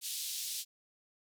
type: band-pass noise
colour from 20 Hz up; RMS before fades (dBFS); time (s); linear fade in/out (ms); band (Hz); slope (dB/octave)
pink; -39; 0.01-0.65; 50; 3500 to 15000; 24
effects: none